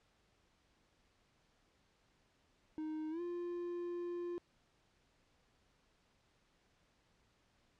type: tone with pitch glide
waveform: triangle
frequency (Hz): 311.1 to 349.2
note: D#4 to F4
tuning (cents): 0 to 0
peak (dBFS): -37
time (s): 2.78-4.38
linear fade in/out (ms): 0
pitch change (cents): +200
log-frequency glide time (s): 3.1-3.21
effects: pink hiss -74 dBFS RMS until 7.79 s + low-pass 6000 Hz 12 dB/octave